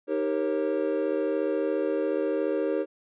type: chord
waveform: triangle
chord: Eb dominant seventh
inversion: none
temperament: equal with one note detuned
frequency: 311.1 / 392 / 466.2 / 543.3 Hz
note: Eb4 / G4 / Bb4 / Db5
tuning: 0 / 0 / 0 / -35 cents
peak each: -28 dBFS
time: 0.07-2.86 s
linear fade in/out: 50 ms
effects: resampled to 8000 Hz